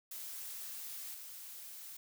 blue noise with level steps, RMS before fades -45 / -49 dBFS, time 0.11-1.97 s, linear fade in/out 5 ms, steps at 1.14 s, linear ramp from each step 5 ms, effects none

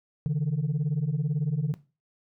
sine beating tone pair, 139.5 / 157.5 Hz, C#3 / D#3, +11 / +21 cents, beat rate 18 Hz, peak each -25 dBFS, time 0.26-1.74 s, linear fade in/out 0 ms, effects noise-tail reverb RT60 0.3 s tail -17 dB re dry + tanh soft clip ceiling -21 dBFS

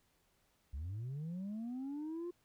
sine linear sweep, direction up, 63.1 to 355.8 Hz, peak -37 dBFS, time 0.73-2.31 s, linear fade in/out 10 ms, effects tanh soft clip ceiling -38 dBFS + pink hiss -75 dBFS RMS until 2.44 s

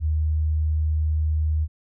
sine tone, 77.5 Hz, D#2, 6 cents flat, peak -19 dBFS, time 0-1.68 s, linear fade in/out 50 ms, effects none

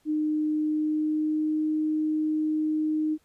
sine tone with pitch glide, 305.9 to 309.1 Hz, D#4 to D#4, -29 to -11 cents, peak -23 dBFS, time 0.05-3.18 s, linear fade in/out 50 ms, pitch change +18 cents, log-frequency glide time 0.57-1.66 s, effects pink hiss -67 dBFS RMS until 3.24 s + resampled to 32000 Hz

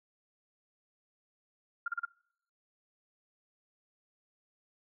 sine tone bursts, 1396.9 Hz, F6, in tune, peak -30 dBFS, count 4, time 1.86-2.052 s, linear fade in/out 5 ms, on 21 ms, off 36 ms, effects noise-tail reverb RT60 0.7 s tail -26 dB re dry

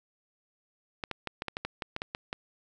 clicks, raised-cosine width 0.3 ms, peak -17 dBFS, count 12, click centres 1.038 / 1.113 / 1.273 / 1.421 / 1.483 / 1.569 / 1.65 / 1.822 / 1.964 / 2.019 / 2.149 / 2.329 s, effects none

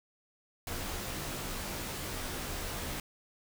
pink noise with comb filter, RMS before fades -38 dBFS, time 0.67-3 s, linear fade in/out 2 ms, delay 18 ms, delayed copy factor -0.75, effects none

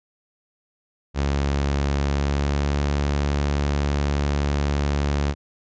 sawtooth tone with pitch glide, 70.4 to 71.75 Hz, C#2 to D2, +27 to -40 cents, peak -16 dBFS, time 1.14-5.35 s, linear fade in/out 50 ms, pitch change +33 cents, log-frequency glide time 1.99-2.79 s, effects resampled to 16000 Hz

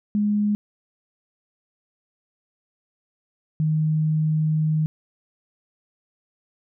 sine tone pair in turn, 207.7 / 155.6 Hz, G#3 / D#3, 0 / 0 cents, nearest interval perfect fourth, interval 500 cents, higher first, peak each -18 dBFS, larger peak neither, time 0.15-0.55 / 3.6-4.86 s, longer second, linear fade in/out 0 ms, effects none

